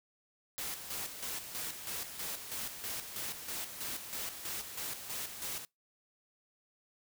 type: noise with tremolo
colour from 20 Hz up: white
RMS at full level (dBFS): -39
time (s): 0.58-5.65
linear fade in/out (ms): 0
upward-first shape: square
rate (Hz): 3.1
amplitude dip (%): 55
effects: noise-tail reverb RT60 0.2 s tail -25 dB re dry